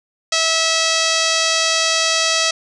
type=tone with low-pass filter; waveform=5% pulse; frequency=650 Hz; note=E5; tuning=24 cents flat; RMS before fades=-17 dBFS; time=0.32-2.51 s; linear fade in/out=5 ms; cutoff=5700 Hz; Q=1.3; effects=none